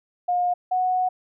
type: tone pair in turn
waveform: sine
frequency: 714 / 736.6 Hz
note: F5 / F#5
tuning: +38 / -8 cents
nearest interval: minor second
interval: 54 cents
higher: second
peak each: -19 dBFS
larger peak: neither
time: 0.28-0.54 / 0.71-1.09 s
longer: second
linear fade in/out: 10 ms
effects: none